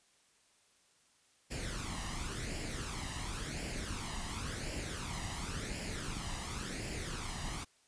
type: noise with flanger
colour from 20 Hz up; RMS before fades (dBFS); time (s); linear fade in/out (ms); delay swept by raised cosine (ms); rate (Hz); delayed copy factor
pink; -40; 1.5-7.65; 20; 0.4 to 1.04; 0.93; +0.6
effects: white hiss -69 dBFS RMS until 7.87 s + resampled to 22050 Hz